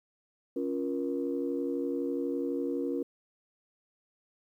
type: chord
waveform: sine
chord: Bb minor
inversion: first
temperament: equal with one note detuned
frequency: 277.2 / 349.2 / 474.6 Hz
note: Db4 / F4 / Bb4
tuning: 0 / 0 / +31 cents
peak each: -32 / -34 / -34 dBFS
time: 0.56-3.03 s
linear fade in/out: 5 ms
effects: tanh soft clip ceiling -20 dBFS + 11-bit